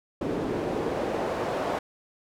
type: noise with band-pass filter sweep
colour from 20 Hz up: pink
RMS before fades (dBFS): -29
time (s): 0.21-1.79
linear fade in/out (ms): 5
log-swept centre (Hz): 320 to 680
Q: 1.4
effects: none